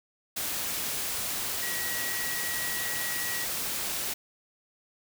sine tone in noise, 1918 Hz, A#6, 49 cents sharp, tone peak -35 dBFS, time 1.62-3.45 s, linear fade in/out 10 ms, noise white, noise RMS -32 dBFS, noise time 0.36-4.14 s, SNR -6 dB, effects none

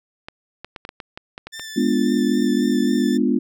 clicks, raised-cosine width 0.3 ms, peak -17 dBFS, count 10, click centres 0.285 / 0.646 / 0.762 / 0.851 / 0.891 / 1.002 / 1.175 / 1.379 / 1.47 / 1.596 s
15% pulse tone with vibrato, 1772 Hz, A6, 12 cents sharp, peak -26 dBFS, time 1.52-3.18 s, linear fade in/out 20 ms, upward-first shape sine, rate 3.7 Hz, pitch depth 19 cents each way
sine chord, G# diminished seventh, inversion none, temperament equal, 207.7 / 246.9 / 293.7 / 349.2 Hz, G#3 / B3 / D4 / F4, 0 / 0 / 0 / 0 cents, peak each -22 / -19 / -22 / -24 dBFS, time 1.76-3.39 s, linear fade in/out 10 ms
effects none

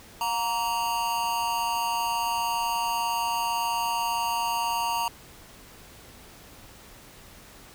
square tone with amplitude modulation, 932.3 Hz, A#5, in tune, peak -22 dBFS, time 0.21-5.08 s, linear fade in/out 2 ms, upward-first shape sine, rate 218 Hz, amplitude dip 80%, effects pink hiss -49 dBFS RMS until 7.74 s

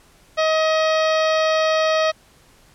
harmonic tone with a mistuned harmonic, 632 Hz, D#5, 27 cents sharp, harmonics 1 / 2 / 3 / 4 / 5 / 6 / 7 / 8 / 9, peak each -17 / -23 / -27 / -29 / -31 / -33 / -34 / -35 / -36 dBFS, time 0.37-2.12 s, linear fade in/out 20 ms, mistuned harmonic 5, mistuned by +20 cents, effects pink hiss -53 dBFS RMS until 2.74 s + low-pass 12000 Hz 12 dB/octave

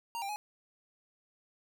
square tone with pitch steps, 930 / 792 / 839 Hz, A#5 / G5 / G#5, -4 / +18 / +17 cents, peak -36 dBFS, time 0.15-0.36 s, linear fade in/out 0 ms, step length 70 ms, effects none

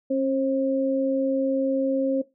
sine tone pair together, 270.1 / 534.5 Hz, C#4 / C5, -45 / +37 cents, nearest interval octave, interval 1182 cents, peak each -23 dBFS, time 0.1-2.22 s, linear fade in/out 10 ms, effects noise-tail reverb RT60 0.2 s tail -17 dB re dry

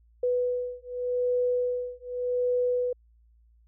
sine beating tone pair, 493.9 / 494.75 Hz, B4 / B4, 0 / +3 cents, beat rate 0.85 Hz, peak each -28 dBFS, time 0.23-2.93 s, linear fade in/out 5 ms, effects added 57 Hz sine -57 dBFS peak until 3.67 s

